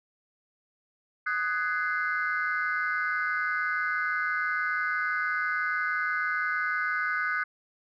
sine chord, Ab dominant seventh, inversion second, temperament just, 1245.9 / 1495.1 / 1661.2 / 2077 Hz, Eb6 / Gb6 / Ab6 / C7, +2 / +18 / 0 / -13 cents, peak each -31 / -28 / -34 / -34 dBFS, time 1.26-7.44 s, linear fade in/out 10 ms, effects tanh soft clip ceiling -18 dBFS

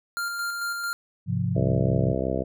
square tone with tremolo, 1396 Hz, F6, 1 cent flat, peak -27 dBFS, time 0.17-0.93 s, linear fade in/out 0 ms, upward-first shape square, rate 4.5 Hz, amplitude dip 30%
sine chord, F minor, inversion first, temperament equal, 103.83 / 130.81 / 174.61 Hz, Ab2 / C3 / F3, 0 / 0 / 0 cents, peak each -27 dBFS, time 1.26-2.15 s, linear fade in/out 50 ms
harmonic tone, 65.41 Hz, C2, in tune, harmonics 1 / 2 / 3 / 4 / 5 / 6 / 7 / 8 / 9 / 10, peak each -33 / -33 / -33 / -33 / -33 / -33 / -33 / -33 / -33 / -33 dBFS, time 1.55-2.44 s, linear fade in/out 20 ms
effects none

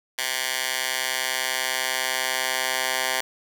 10% pulse tone with high-pass filter sweep, 130 Hz, C3, 11 cents flat, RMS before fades -26 dBFS, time 0.18-3.21 s, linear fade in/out 5 ms, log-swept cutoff 1900 to 1200 Hz, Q 0.75, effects none

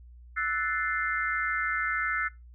sine chord, F# half-diminished seventh, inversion third, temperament equal, 1318.5 / 1480 / 1760 / 2093 Hz, E6 / F#6 / A6 / C7, 0 / 0 / 0 / 0 cents, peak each -32 dBFS, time 0.36-2.29 s, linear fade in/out 20 ms, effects noise-tail reverb RT60 0.2 s tail -20 dB re dry + added 60 Hz sine -47 dBFS peak until 2.54 s

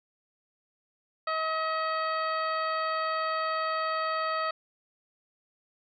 harmonic tone, 637 Hz, D#5, 41 cents sharp, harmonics 1 / 2 / 3 / 4 / 5 / 6 / 7, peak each -33 / -29 / -37 / -43 / -47 / -46 / -42 dBFS, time 1.27-4.51 s, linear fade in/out 5 ms, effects none

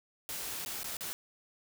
white noise with dropouts, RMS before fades -39 dBFS, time 0.29-1.13 s, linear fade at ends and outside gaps 0 ms, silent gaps 0.649-0.661 / 0.832-0.843 / 0.969-1.008 s, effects none

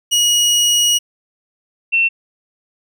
25% pulse / sine tone pair in turn, 2900 / 2700 Hz, F#7 / E7, -35 / +41 cents, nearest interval minor second, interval 124 cents, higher first, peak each -8 / -11 dBFS, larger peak first, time 0.11-0.99 / 1.92-2.09 s, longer first, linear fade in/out 20 ms, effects none

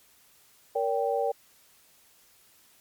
sine chord, G diminished, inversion first, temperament equal with one note detuned, 466.2 / 569 / 784 Hz, Bb4 / Db5 / G5, 0 / +45 / 0 cents, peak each -28 / -29 / -29 dBFS, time 0.75-1.32 s, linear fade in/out 10 ms, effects white hiss -60 dBFS RMS until 2.8 s + MP3 96 kbps

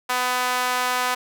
sawtooth tone with high-pass filter, 250.2 Hz, B3, 23 cents sharp, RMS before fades -23 dBFS, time 0.09-1.15 s, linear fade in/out 10 ms, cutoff 980 Hz, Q 1.5, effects none

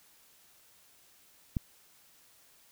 click, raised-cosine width 5 ms, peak -17 dBFS, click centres 1.568 s, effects white hiss -62 dBFS RMS until 2.71 s

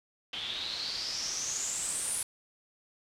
white noise with low-pass filter sweep, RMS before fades -35 dBFS, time 0.33-2.23 s, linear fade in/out 2 ms, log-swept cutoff 3200 to 10000 Hz, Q 7.6, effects none

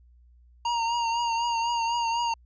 square tone with vibrato, 933 Hz, A#5, 1 cent sharp, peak -25 dBFS, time 0.65-2.34 s, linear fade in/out 5 ms, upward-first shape triangle, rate 4 Hz, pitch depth 45 cents each way, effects added 60 Hz sine -53 dBFS peak until 2.45 s + resampled to 16000 Hz

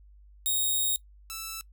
5% pulse tone pair in turn, 3743 / 1320.4 Hz, A#7 / E6, +6 / +2 cents, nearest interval octave + tritone, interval 1804 cents, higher first, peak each -17 / -24 dBFS, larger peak first, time 0.46-0.96 / 1.3-1.61 s, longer first, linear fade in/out 0 ms, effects noise-tail reverb RT60 0.1 s tail -21 dB re dry + added 50 Hz sine -51 dBFS peak until 1.72 s

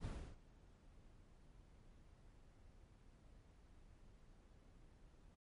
brown noise with ADSR envelope, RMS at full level -44 dBFS, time 0-5.36 s, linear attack 49 ms, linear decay 310 ms, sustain -20 dB, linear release 20 ms, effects MP3 48 kbps

